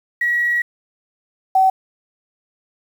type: tone pair in turn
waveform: sine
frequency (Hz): 1917 / 760.8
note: A#6 / F#5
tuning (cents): +48 / +48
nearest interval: octave + major third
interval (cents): 1600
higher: first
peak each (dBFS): -15 / -10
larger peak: second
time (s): 0.21-0.62 / 1.55-1.7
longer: first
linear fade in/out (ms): 5
effects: 7-bit